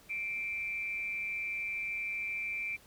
sine tone with amplitude modulation, 2349 Hz, D7, in tune, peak -31 dBFS, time 0.09-2.77 s, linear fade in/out 20 ms, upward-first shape sine, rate 205 Hz, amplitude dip 55%, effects pink hiss -59 dBFS RMS until 2.86 s

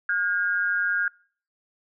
sine tone pair together, 1429.5 / 1619 Hz, F6 / G#6, +40 / -45 cents, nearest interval major second, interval 215 cents, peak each -24 dBFS, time 0.09-1.08 s, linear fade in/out 2 ms, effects noise-tail reverb RT60 0.5 s tail -26 dB re dry

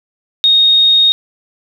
sine tone, 3722 Hz, A#7, 3 cents flat, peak -6 dBFS, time 0.44-1.12 s, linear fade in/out 0 ms, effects 7-bit

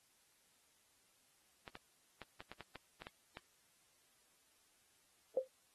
clicks, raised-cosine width 0.3 ms, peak -33 dBFS, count 10, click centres 1.678 / 1.754 / 2.217 / 2.405 / 2.516 / 2.607 / 2.757 / 3.02 / 3.069 / 3.371 s
sine tone with exponential decay, 521 Hz, C5, 7 cents flat, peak -28 dBFS, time 5.37-5.48 s, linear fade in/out 2 ms, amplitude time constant 23 ms
effects white hiss -73 dBFS RMS until 5.74 s + AAC 32 kbps

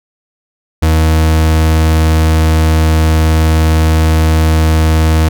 40% pulse tone, 79.4 Hz, D#2, 36 cents sharp, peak -6 dBFS, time 0.82-5.29 s, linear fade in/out 10 ms, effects none

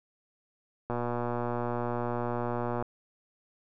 click train, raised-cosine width 1 ms, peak -18 dBFS, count 232, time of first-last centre 0.9-2.825 s, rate 120 Hz, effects none

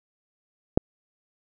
click, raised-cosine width 2 ms, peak -3 dBFS, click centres 0.775 s, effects none

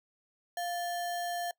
sine tone with sample-and-hold, 698.5 Hz, F5, in tune, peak -32 dBFS, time 0.57-1.51 s, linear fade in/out 2 ms, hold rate 2450 Hz, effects noise-tail reverb RT60 0.1 s tail -22 dB re dry

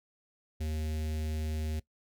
square tone with notch filter, 77.5 Hz, D#2, 6 cents flat, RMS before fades -34 dBFS, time 0.6-1.8 s, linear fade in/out 10 ms, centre 1100 Hz, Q 0.67, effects noise-tail reverb RT60 0.1 s tail -19 dB re dry

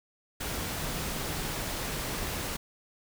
sine tone in noise, 154.4 Hz, D#3, 13 cents flat, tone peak -42 dBFS, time 0.8-1.6 s, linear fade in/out 10 ms, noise pink, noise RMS -34 dBFS, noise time 0.4-2.57 s, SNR -11 dB, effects none

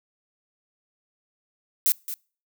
violet noise with echo, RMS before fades -20 dBFS, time 1.86-1.92 s, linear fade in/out 0 ms, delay 220 ms, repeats 1, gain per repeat -12 dB, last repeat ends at 2.14 s, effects noise-tail reverb RT60 0.4 s tail -26 dB re dry

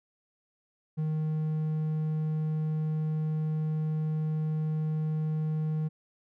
triangle tone, 155.56 Hz, D#3, in tune, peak -25 dBFS, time 0.97-5.89 s, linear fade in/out 20 ms, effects none

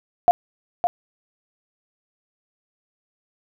sine tone with echo, 706 Hz, F5, 19 cents sharp, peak -9 dBFS, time 0.28-0.31 s, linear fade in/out 0 ms, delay 560 ms, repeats 1, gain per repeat -7 dB, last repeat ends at 0.87 s, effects none

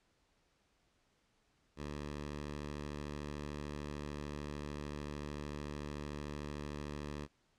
10% pulse tone, 73.42 Hz, D2, in tune, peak -33 dBFS, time 1.76-7.28 s, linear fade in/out 50 ms, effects pink hiss -75 dBFS RMS until 7.58 s + low-pass 7000 Hz 12 dB/octave

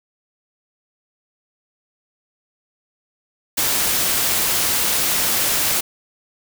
white noise, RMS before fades -19 dBFS, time 3.57-5.81 s, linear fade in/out 10 ms, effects none

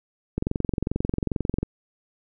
click train, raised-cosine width 3 ms, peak -11 dBFS, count 29, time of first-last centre 0.38-1.63 s, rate 22.4 Hz, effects none

